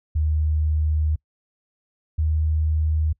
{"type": "tone pair in turn", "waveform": "sine", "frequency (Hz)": [77, 77.89], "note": ["D#2", "D#2"], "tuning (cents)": [-17, 2], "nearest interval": "unison", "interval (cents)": 19, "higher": "second", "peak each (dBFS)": -18, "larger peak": "neither", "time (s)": [[0.15, 1.16], [2.18, 3.13]], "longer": "first", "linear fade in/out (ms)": 10, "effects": ["noise-tail reverb RT60 0.1 s tail -25 dB re dry"]}